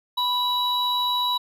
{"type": "tone pair together", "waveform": "triangle", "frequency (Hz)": [987.8, 3902], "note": ["B5", "B7"], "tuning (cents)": [0, -22], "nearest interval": "2 octaves", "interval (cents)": 2378, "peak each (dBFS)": -22, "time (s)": [0.17, 1.38], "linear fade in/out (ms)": 10, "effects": []}